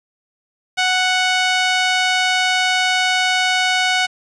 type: tone with band-pass filter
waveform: sawtooth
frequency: 740 Hz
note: F#5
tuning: in tune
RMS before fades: -17 dBFS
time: 0.77-4.07 s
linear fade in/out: 20 ms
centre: 2800 Hz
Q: 0.84
effects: resampled to 22050 Hz + 7-bit